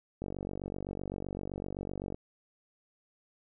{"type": "click train", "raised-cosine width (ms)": 2, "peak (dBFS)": -24, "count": 93, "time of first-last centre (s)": [0.22, 2.145], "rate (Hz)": 47.8, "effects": []}